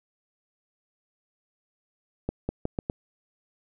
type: accelerating click train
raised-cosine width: 2 ms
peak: -14 dBFS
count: 5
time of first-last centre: 2.29-2.899 s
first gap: 200 ms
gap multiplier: 0.82
effects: none